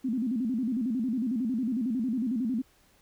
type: tone with vibrato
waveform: sine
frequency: 240.1 Hz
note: B3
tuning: 49 cents flat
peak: -26 dBFS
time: 0.04-2.62 s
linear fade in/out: 10 ms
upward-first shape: square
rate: 11 Hz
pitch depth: 150 cents each way
effects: pink hiss -63 dBFS RMS until 3.01 s